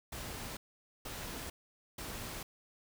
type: noise bursts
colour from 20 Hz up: pink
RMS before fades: -43 dBFS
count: 3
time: 0.12-2.43 s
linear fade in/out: 5 ms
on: 450 ms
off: 480 ms
effects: none